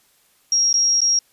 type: tone with dropouts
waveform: sine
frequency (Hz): 5610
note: F8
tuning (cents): +7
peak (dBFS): -14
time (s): 0.52-1.19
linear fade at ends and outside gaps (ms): 2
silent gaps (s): 0.729-0.74 / 1.006-1.016
effects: white hiss -59 dBFS RMS until 1.32 s + resampled to 32000 Hz

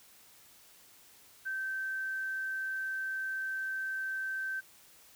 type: tone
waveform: sine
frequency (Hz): 1551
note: G6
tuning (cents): -19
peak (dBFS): -33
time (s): 1.45-4.61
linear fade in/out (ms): 20
effects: white hiss -59 dBFS RMS until 5.15 s

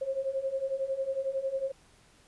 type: beating tone pair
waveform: sine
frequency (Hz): 530 / 541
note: C5 / C#5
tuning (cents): +22 / -42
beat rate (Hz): 11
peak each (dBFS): -34 / -31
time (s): 0.01-1.72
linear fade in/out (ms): 10
effects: pink hiss -61 dBFS RMS until 2.27 s + resampled to 24000 Hz

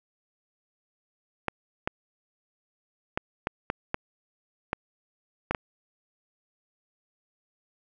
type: clicks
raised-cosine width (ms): 0.5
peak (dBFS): -11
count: 9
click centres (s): 1.483 / 1.875 / 3.175 / 3.471 / 3.701 / 3.944 / 4.731 / 5.51 / 5.548
effects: none

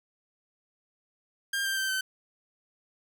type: tone with pitch steps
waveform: sawtooth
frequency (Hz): 1602 / 1579 / 1556.4 / 1534.1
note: G6 / G6 / G6 / G6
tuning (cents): +37 / +12 / -13 / -38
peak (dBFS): -24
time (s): 1.53-2.01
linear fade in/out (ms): 5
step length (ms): 120
effects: none

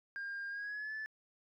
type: tone with pitch glide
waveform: sine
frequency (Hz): 1607 to 1742.4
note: G6 to A6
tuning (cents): +43 to -17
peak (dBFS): -37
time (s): 0.16-1.06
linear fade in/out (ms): 0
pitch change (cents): +140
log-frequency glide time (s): 0.49-0.94
effects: tanh soft clip ceiling -37 dBFS

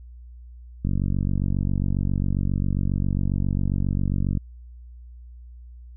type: click train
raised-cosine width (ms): 5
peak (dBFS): -12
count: 168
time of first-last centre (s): 0.85-4.373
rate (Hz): 47.4
effects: added 60 Hz sine -40 dBFS peak until 5.96 s

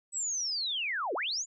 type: linear two-way sweep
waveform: sine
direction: down then up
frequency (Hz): 8010 to 316.5 to 7250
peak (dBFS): -30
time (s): 0.12-1.46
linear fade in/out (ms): 50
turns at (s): 1.14
effects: none

